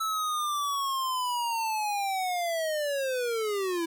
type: linear sweep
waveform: square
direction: down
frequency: 1315 to 326.7 Hz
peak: -28 dBFS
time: 0-3.86 s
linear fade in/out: 10 ms
effects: none